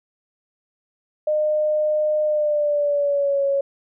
sine tone with pitch glide, 609 to 555.2 Hz, D#5 to C#5, -37 to +3 cents, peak -17 dBFS, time 1.27-3.61 s, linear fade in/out 5 ms, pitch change -160 cents, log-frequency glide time 2.24-3.44 s, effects none

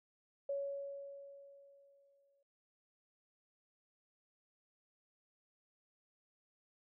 sine tone with exponential decay, 559 Hz, C#5, 14 cents sharp, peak -34 dBFS, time 0.49-2.43 s, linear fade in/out 5 ms, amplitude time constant 420 ms, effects noise-tail reverb RT60 0.1 s tail -20 dB re dry

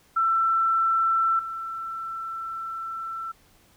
sine tone with level steps, 1338 Hz, E6, 25 cents sharp, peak -19 / -30 dBFS, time 0.16-3.32 s, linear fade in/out 10 ms, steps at 1.39 s, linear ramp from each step 2 ms, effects pink hiss -59 dBFS RMS until 3.76 s

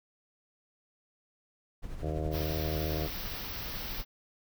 brown noise with tremolo, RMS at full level -39 dBFS, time 1.82-4.03 s, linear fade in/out 20 ms, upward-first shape triangle, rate 12 Hz, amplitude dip 50%
harmonic tone, 77.78 Hz, D#2, in tune, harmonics 1 / 2 / 4 / 5 / 6 / 7 / 8 / 9, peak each -34 / -37 / -40 / -41 / -42 / -42 / -43 / -44 dBFS, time 2.02-3.08 s, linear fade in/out 20 ms
white band-stop noise, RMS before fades -40 dBFS, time 2.31-4.05 s, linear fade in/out 50 ms, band 5800 to 13000 Hz, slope 96 dB/octave
effects none

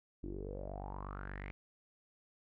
sawtooth tone with low-pass filter sweep, 48.36 Hz, G1, 23 cents flat, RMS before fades -44 dBFS, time 0.23-1.51 s, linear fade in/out 0 ms, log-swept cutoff 310 to 2300 Hz, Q 7.3, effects none

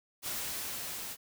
white noise with level ramp, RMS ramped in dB -36 to -41 dBFS, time 0.22-1.17 s, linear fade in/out 50 ms, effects none

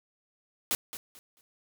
white noise with echo, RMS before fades -28 dBFS, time 0.71-0.75 s, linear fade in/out 0 ms, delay 220 ms, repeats 3, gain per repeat -12 dB, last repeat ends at 1.41 s, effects none

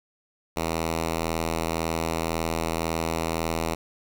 5% pulse tone, 81.9 Hz, E2, 11 cents flat, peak -14 dBFS, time 0.56-3.75 s, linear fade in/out 10 ms, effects none

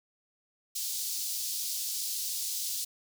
pink high-pass noise, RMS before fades -34 dBFS, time 0.75-2.85 s, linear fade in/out 10 ms, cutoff 4300 Hz, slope 24 dB/octave, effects none

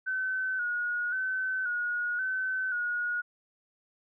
sine tone with vibrato, 1485 Hz, F#6, 6 cents sharp, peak -28 dBFS, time 0.06-3.22 s, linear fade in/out 20 ms, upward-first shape square, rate 0.94 Hz, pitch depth 45 cents each way, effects none

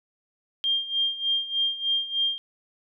sine tone with tremolo, 3200 Hz, G7, 35 cents sharp, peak -20 dBFS, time 0.64-2.38 s, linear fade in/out 0 ms, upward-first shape sine, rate 3.3 Hz, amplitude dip 80%, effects none

